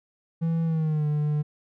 triangle tone with pitch glide, 164.81 to 149.4 Hz, E3 to D3, 0 to +30 cents, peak -20 dBFS, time 0.41-1.43 s, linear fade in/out 20 ms, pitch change -170 cents, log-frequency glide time 0.64-1.06 s, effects none

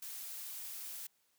blue noise, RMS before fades -45 dBFS, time 0.02-1.07 s, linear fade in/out 5 ms, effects white hiss -75 dBFS RMS until 1.38 s + high-pass 100 Hz 12 dB/octave

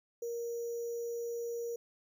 sine tone with sample-and-hold, 469.8 Hz, A#4, 13 cents sharp, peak -35 dBFS, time 0.22-1.76 s, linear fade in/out 5 ms, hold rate 6300 Hz, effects none

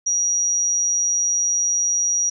sine tone, 5760 Hz, F#8, 47 cents flat, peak -17 dBFS, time 0.06-2.3 s, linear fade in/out 10 ms, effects none

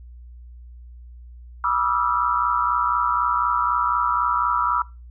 sine tone cluster, 975 / 1171 / 1293 / 1357 Hz, B5 / D6 / E6 / E6, -23 / -5 / -34 / +50 cents, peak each -24 dBFS, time 1.64-4.82 s, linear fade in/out 2 ms, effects noise-tail reverb RT60 0.3 s tail -23 dB re dry + added 60 Hz sine -39 dBFS peak until 5.1 s

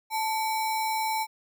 sine tone with sample-and-hold, 880 Hz, A5, in tune, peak -25 dBFS, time 0.1-1.27 s, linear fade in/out 50 ms, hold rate 3150 Hz, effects none

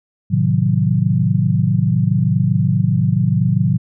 sine chord, A diminished seventh, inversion none, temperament equal with one note detuned, 110 / 130.81 / 155.56 / 183.08 Hz, A2 / C3 / Eb3 / Gb3, 0 / 0 / 0 / -18 cents, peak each -18 dBFS, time 0.3-3.78 s, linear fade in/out 20 ms, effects none

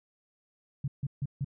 sine tone bursts, 138.59 Hz, C#3, in tune, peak -28 dBFS, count 4, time 0.84-1.446 s, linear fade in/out 5 ms, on 39 ms, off 150 ms, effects none

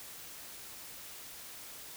silence, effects white hiss -48 dBFS RMS until 1.96 s

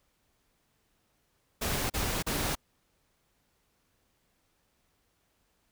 pink noise bursts, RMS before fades -31 dBFS, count 3, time 1.61-2.554 s, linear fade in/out 10 ms, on 290 ms, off 37 ms, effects pink hiss -73 dBFS RMS until 5.71 s

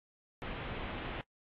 pink low-pass noise, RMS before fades -41 dBFS, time 0.42-1.21 s, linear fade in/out 0 ms, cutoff 3300 Hz, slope 48 dB/octave, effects noise-tail reverb RT60 0.1 s tail -24 dB re dry + AAC 32 kbps

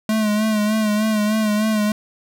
square tone with vibrato, 214 Hz, A3, 48 cents flat, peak -17 dBFS, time 0.09-1.92 s, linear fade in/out 2 ms, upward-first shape sine, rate 3.3 Hz, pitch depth 44 cents each way, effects 9-bit

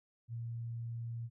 sine tone, 116.54 Hz, A#2, in tune, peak -38 dBFS, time 0.28-1.3 s, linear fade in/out 50 ms, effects none

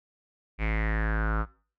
square tone with low-pass filter sweep, 54.1 Hz, A1, 29 cents flat, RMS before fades -27 dBFS, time 0.58-1.46 s, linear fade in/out 50 ms, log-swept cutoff 2300 to 1300 Hz, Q 7.7, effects noise-tail reverb RT60 0.4 s tail -20 dB re dry

